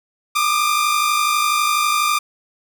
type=tone pair together; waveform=sawtooth; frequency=1188 / 1240.1 Hz; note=D6 / D#6; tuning=+20 / -6 cents; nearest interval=minor second; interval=74 cents; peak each=-13 / -18 dBFS; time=0.35-2.19 s; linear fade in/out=10 ms; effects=none